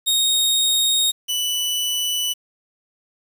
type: tone pair in turn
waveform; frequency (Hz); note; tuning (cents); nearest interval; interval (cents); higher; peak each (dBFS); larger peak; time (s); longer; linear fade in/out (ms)
sawtooth; 3729 / 2973; A#7 / F#7; 0 / +8; major third; 392; first; -13 / -17; first; 0.06-1.12 / 1.28-2.34; neither; 20
effects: 7-bit